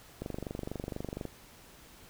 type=click train; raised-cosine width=2 ms; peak=-23 dBFS; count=26; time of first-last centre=0.22-1.253 s; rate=24.2 Hz; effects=pink hiss -55 dBFS RMS until 2.09 s